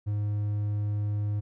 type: tone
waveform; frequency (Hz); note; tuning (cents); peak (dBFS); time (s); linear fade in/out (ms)
triangle; 103.83; G#2; 0; -24; 0.06-1.41; 20
effects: none